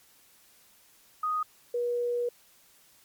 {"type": "tone pair in turn", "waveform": "sine", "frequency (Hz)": [1244.5, 482], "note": ["D#6", "B4"], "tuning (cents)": [0, -42], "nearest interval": "octave + major third", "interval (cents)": 1642, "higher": "first", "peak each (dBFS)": -26, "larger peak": "neither", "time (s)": [[1.23, 1.43], [1.74, 2.29]], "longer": "second", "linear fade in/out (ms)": 5, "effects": ["white hiss -60 dBFS RMS until 3.04 s", "MP3 96 kbps"]}